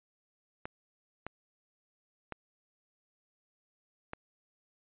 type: clicks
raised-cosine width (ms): 0.5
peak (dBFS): -23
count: 4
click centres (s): 0.655 / 1.266 / 2.323 / 4.134
effects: resampled to 8000 Hz